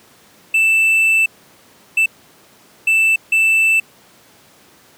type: tone bursts at uneven times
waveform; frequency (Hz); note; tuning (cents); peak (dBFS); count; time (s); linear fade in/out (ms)
triangle; 2651; E7; +9; -9; 4; 0.54-1.26 / 1.97-2.06 / 2.87-3.16 / 3.32-3.8; 5
effects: pink hiss -48 dBFS RMS until 4.97 s + high-pass 150 Hz 12 dB/octave